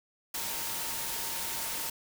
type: tone in noise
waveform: sine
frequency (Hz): 917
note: A#5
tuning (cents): -29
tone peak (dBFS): -46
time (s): 0.34-1.9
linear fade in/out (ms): 5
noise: white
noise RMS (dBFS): -35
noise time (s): 0.34-1.9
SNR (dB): -14
effects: none